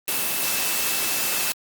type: tone in noise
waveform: sine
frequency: 2637 Hz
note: E7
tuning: in tune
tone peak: -33 dBFS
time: 0.08-1.52 s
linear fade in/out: 0 ms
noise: white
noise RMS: -24 dBFS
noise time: 0.08-1.52 s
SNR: -12 dB
effects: high-pass 150 Hz 12 dB/octave + Opus 32 kbps